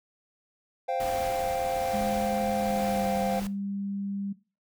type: chord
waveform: triangle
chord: C suspended fourth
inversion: none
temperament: equal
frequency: 523.3 / 698.5 / 784 Hz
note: C5 / F5 / G5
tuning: 0 / 0 / 0 cents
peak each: -29 dBFS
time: 0.88-3.4 s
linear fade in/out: 10 ms
type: noise with tremolo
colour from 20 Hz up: pink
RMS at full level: -38 dBFS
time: 1-3.47 s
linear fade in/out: 2 ms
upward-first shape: sine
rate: 1.2 Hz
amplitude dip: 25%
type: tone with pitch glide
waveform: sine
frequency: 207.7 to 198.78 Hz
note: G#3 to G3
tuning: 0 to +24 cents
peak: -30 dBFS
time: 1.93-4.33 s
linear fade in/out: 10 ms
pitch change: -76 cents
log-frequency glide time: 2.58-3.04 s
effects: noise-tail reverb RT60 0.3 s tail -17 dB re dry